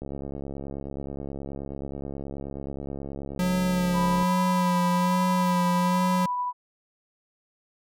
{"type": "click train", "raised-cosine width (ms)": 2, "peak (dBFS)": -22, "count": 293, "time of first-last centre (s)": [0.02, 4.227], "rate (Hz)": 69.4}
{"type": "tone with vibrato", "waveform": "square", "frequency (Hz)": 180.2, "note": "F#3", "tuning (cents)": -45, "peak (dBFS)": -23, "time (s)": [3.39, 6.26], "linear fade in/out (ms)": 5, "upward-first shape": "sine", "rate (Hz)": 1.2, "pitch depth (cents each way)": 24}
{"type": "tone with tremolo", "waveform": "sine", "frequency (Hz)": 987.8, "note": "B5", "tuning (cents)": 0, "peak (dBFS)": -24, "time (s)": [3.93, 6.53], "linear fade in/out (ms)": 50, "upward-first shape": "triangle", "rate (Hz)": 11, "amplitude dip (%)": 25}
{"effects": []}